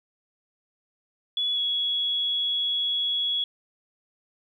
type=tone with pitch glide; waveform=sine; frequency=3400 to 3355 Hz; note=G#7 to G#7; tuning=+40 to +17 cents; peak=-23 dBFS; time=1.37-3.44 s; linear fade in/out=2 ms; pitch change=-23 cents; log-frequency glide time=1.53-1.59 s; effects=10-bit